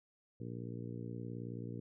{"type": "harmonic tone", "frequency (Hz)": 58.9, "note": "A#1", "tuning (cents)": 19, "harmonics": [2, 3, 4, 5, 6, 7, 8], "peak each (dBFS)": [-44, -48, -49, -50, -54, -53, -54], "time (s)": [0.4, 1.8], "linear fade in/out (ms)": 5, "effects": []}